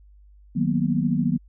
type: chord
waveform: sine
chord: B major seventh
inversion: first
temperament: equal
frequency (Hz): 155.56 / 185 / 233.1 / 246.9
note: D#3 / F#3 / A#3 / B3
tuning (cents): 0 / 0 / 0 / 0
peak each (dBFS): -25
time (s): 0.55-1.38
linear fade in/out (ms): 20
effects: added 50 Hz sine -48 dBFS peak until 1.48 s